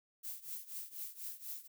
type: noise with tremolo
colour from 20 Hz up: violet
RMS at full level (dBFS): -42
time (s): 0.23-1.68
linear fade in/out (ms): 20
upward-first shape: triangle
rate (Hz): 4.1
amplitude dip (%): 90
effects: none